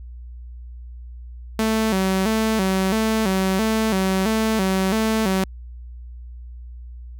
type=tone with vibrato; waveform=sawtooth; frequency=204.6 Hz; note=G#3; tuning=26 cents flat; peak=-14 dBFS; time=1.59-5.44 s; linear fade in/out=2 ms; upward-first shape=square; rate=1.5 Hz; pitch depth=130 cents each way; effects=added 60 Hz sine -34 dBFS peak until 7.19 s